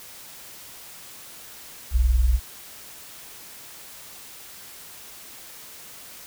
sine tone pair together, 41.09 / 61.74 Hz, E1 / B1, -5 / 0 cents, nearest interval perfect fifth, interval 705 cents, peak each -22 / -17 dBFS, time 1.91-2.4 s, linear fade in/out 50 ms, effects white hiss -43 dBFS RMS until 6.26 s

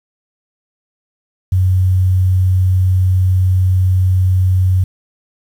sine tone, 92.7 Hz, F#2, 4 cents sharp, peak -9 dBFS, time 1.52-4.84 s, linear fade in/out 5 ms, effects 7-bit

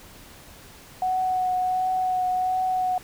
sine tone with vibrato, 740 Hz, F#5, in tune, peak -21 dBFS, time 1.02-2.98 s, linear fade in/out 2 ms, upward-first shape triangle, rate 1.4 Hz, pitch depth 16 cents each way, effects pink hiss -47 dBFS RMS until 3.03 s

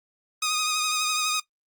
10% pulse tone with vibrato, 1244.5 Hz, D#6, in tune, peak -15 dBFS, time 0.42-1.4 s, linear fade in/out 5 ms, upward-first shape triangle, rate 12 Hz, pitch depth 36 cents each way, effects noise-tail reverb RT60 0.1 s tail -18 dB re dry + Opus 48 kbps

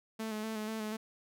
sawtooth tone with vibrato, 217.6 Hz, A3, 19 cents flat, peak -32 dBFS, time 0.19-0.97 s, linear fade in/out 10 ms, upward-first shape square, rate 4.1 Hz, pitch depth 28 cents each way, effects none

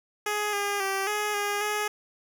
10% pulse tone with pitch steps, 418.1 / 405.5 / 388.9 / 419.3 / 409 / 419.7 Hz, G#4 / G#4 / G4 / G#4 / G#4 / G#4, +12 / -41 / -14 / +17 / -26 / +18 cents, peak -18 dBFS, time 0.26-1.88 s, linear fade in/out 5 ms, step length 270 ms, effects none

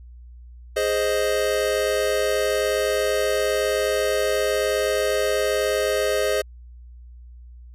square chord, Ab major, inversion none, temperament equal, 415.3 / 523.3 / 622.3 Hz, Ab4 / C5 / Eb5, 0 / 0 / 0 cents, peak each -25 dBFS, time 0.76-6.42 s, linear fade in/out 10 ms, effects added 60 Hz sine -40 dBFS peak until 7.74 s + resampled to 32000 Hz

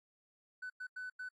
triangle tone bursts at uneven times, 1500 Hz, F#6, 23 cents sharp, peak -38 dBFS, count 4, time 0.62-0.7 / 0.8-0.87 / 0.96-1.1 / 1.19-1.29 s, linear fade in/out 10 ms, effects tanh soft clip ceiling -37 dBFS + AAC 32 kbps

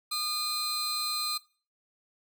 sawtooth tone pair together, 1222 / 4110 Hz, D#6 / C8, -32 / -32 cents, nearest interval octave + major sixth, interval 2100 cents, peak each -32 / -28 dBFS, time 0.11-1.38 s, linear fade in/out 10 ms, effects noise-tail reverb RT60 0.4 s tail -21 dB re dry

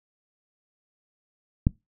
click, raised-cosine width 5 ms, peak -6 dBFS, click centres 1.669 s, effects noise-tail reverb RT60 0.2 s tail -23 dB re dry

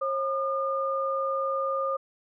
sine tone pair together, 539.9 / 1212 Hz, C#5 / D#6, -46 / -46 cents, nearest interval octave + major second, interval 1400 cents, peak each -28 dBFS, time 0.01-1.97 s, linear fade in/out 10 ms, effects none

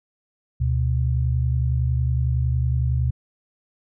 sine tone pair together, 73.4 / 124.27 Hz, D2 / B2, 0 / +11 cents, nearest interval major sixth, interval 911 cents, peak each -21 dBFS, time 0.6-3.11 s, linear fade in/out 10 ms, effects none

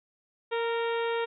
harmonic tone with a mistuned harmonic, 462.6 Hz, A#4, 13 cents flat, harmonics 1 / 2 / 3 / 4 / 5 / 6 / 7 / 8, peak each -28 / -34 / -38 / -40 / -42 / -44 / -45 / -46 dBFS, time 0.51-1.26 s, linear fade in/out 20 ms, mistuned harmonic 2, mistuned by +17 cents, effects none

